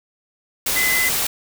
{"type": "tone in noise", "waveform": "sine", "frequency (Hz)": 2027, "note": "B6", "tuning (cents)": 45, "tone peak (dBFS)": -18, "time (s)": [0.76, 1.09], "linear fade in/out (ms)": 5, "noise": "white", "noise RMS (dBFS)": -21, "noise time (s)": [0.66, 1.27], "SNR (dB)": 0, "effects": []}